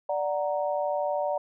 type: chord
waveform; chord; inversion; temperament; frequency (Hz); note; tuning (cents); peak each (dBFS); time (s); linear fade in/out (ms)
sine; D augmented; none; equal; 587.3 / 740 / 932.3; D5 / F#5 / A#5; 0 / 0 / 0; -27 / -31 / -33; 0.09-1.38; 5
effects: none

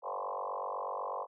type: tone with frequency modulation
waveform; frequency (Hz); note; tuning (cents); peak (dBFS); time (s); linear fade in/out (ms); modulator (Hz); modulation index
sine; 784; G5; 0; -34; 0.02-1.27; 50; 48.1; 6.5
effects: high-pass 400 Hz 12 dB/octave

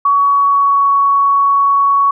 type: tone with pitch glide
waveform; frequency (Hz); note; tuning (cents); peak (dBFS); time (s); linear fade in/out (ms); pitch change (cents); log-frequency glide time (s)
sine; 1126 to 1117.6; C#6 to C#6; +27 to +14; -8; 0.05-2.11; 5; -13; 0.26-0.91
effects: none

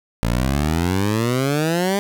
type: exponential sweep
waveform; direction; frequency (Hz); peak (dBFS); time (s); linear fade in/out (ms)
15% pulse; up; 55.5 to 203.5; -11; 0.23-1.99; 0
effects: none

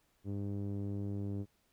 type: tone with low-pass filter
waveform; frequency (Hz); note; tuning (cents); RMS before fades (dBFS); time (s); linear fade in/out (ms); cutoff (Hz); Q
sawtooth; 100.2; G2; +38; -38; 0.24-1.46; 50; 340; 1.5
effects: pink hiss -74 dBFS RMS until 1.72 s

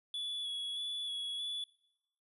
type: tone with vibrato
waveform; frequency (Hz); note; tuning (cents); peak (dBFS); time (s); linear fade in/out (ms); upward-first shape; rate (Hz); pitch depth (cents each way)
triangle; 3398; G#7; +39; -35; 0.14-1.64; 2; square; 1.6; 19
effects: noise-tail reverb RT60 0.9 s tail -22 dB re dry + resampled to 32000 Hz

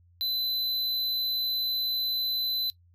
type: tone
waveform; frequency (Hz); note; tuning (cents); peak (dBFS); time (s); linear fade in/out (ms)
square; 4022; B7; +31; -27; 0.21-2.7; 0
effects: noise-tail reverb RT60 0.1 s tail -20 dB re dry + added 87 Hz sine -57 dBFS peak until 2.94 s

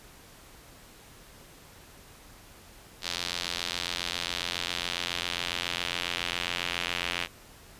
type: tone with band-pass filter sweep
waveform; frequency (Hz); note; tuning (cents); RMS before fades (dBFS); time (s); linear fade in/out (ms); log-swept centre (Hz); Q
square; 43.65; F1; 0; -33; 3.01-7.28; 50; 4200 to 2800; 1.9
effects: pink hiss -52 dBFS RMS until 7.79 s + resampled to 32000 Hz

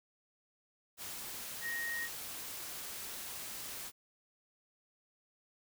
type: tone in noise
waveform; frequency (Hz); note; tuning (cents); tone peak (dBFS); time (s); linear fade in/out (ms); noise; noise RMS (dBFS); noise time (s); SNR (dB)
sine; 1872; A#6; +7; -36; 1.61-2.09; 50; white; -44; 0.97-3.92; +5
effects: none

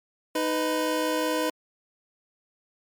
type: tone pair together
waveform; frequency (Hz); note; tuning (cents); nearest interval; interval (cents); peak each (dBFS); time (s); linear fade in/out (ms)
25% pulse; 311 / 499.1; D#4 / B4; -1 / +18; minor sixth; 819; -23; 0.35-1.5; 5
effects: MP3 96 kbps

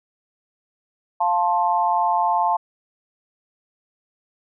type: chord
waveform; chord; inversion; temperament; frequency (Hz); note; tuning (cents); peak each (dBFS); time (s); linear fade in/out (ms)
sine; F major; none; equal with one note detuned; 698.5 / 880 / 1057.4; F5 / A5 / C6; 0 / 0 / +18; -22 / -19 / -24; 1.2-2.57; 10
effects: none

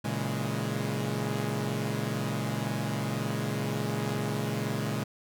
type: chord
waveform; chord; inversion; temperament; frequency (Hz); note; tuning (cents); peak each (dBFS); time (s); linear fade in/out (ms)
sawtooth; A# half-diminished seventh; none; equal with one note detuned; 116.54 / 138.59 / 162.17 / 207.7; A#2 / C#3 / E3 / G#3; 0 / 0 / -28 / 0; -30 / -30 / -34 / -30; 0.04-5.04; 10
effects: none

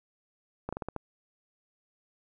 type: slowing click train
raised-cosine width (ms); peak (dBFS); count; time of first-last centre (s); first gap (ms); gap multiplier
1; -20; 6; 0.69-0.963; 36; 1.21
effects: none

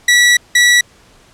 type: tone pair in turn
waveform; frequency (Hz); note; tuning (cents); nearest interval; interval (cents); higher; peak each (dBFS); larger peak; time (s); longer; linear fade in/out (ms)
sawtooth; 1944 / 1944; B6 / B6; -28 / -28; unison; 0; neither; -3; neither; 0.08-0.37 / 0.55-0.81; first; 5
effects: pink hiss -47 dBFS RMS until 1.33 s + low-pass 9000 Hz 12 dB/octave

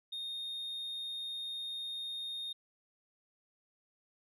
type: tone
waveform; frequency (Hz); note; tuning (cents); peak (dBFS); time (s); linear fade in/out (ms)
sine; 3688; A#7; -19; -35; 0.12-2.53; 10
effects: tanh soft clip ceiling -37 dBFS

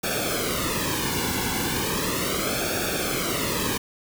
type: noise with flanger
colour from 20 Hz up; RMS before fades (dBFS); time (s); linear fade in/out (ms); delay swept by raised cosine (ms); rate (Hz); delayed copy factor
pink; -26; 0.03-3.78; 10; 0.99 to 1.62; 0.36; -0.8
effects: none

